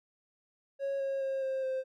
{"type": "tone with pitch steps", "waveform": "triangle", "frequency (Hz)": [551, 544, 537.2, 530.4, 523.7], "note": ["C#5", "C#5", "C5", "C5", "C5"], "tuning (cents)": [-11, -33, 46, 23, 1], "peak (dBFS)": -28, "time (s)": [0.79, 1.84], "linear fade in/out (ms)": 50, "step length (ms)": 210, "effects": ["tanh soft clip ceiling -24 dBFS"]}